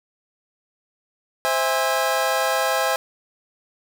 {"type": "chord", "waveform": "25% pulse", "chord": "C augmented", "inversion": "none", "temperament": "just", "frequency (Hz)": [523.3, 654.1, 817.6], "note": ["C5", "E5", "G#5"], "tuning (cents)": [0, -14, -27], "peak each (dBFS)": -20, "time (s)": [1.45, 2.96], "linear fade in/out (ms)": 0, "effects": []}